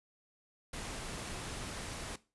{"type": "noise", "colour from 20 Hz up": "pink", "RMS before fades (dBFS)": -42, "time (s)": [0.73, 2.16], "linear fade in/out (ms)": 5, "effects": ["noise-tail reverb RT60 0.3 s tail -18 dB re dry", "resampled to 24000 Hz"]}